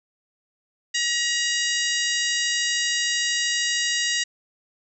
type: harmonic tone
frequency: 953 Hz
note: A#5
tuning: 38 cents sharp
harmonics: 2 / 3 / 4 / 5 / 6 / 7 / 8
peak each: -26 / -28 / -29 / -30 / -31 / -31 / -32 dBFS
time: 0.94-4.24 s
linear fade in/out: 10 ms
effects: none